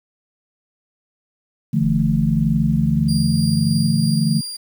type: chord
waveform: sine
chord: D suspended second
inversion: none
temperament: equal with one note detuned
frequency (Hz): 146.83 / 168.47 / 220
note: D3 / E3 / A3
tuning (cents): 0 / +38 / 0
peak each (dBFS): -19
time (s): 1.73-4.41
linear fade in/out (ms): 10
type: exponential sweep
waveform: sine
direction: up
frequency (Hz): 41.54 to 123.47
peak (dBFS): -26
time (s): 1.8-4.14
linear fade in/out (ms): 50
type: tone with tremolo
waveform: 30% pulse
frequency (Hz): 4786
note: D8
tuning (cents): +32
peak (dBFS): -23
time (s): 3.08-4.57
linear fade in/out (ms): 10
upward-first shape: sine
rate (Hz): 3.2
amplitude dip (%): 25
effects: 8-bit